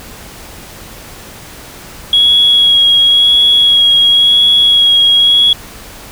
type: tone with vibrato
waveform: sine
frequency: 3322 Hz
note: G#7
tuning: in tune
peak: -4 dBFS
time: 2.13-5.53 s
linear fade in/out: 2 ms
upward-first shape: sine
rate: 0.95 Hz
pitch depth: 15 cents each way
effects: tanh soft clip ceiling 0 dBFS + pink hiss -32 dBFS RMS until 6.11 s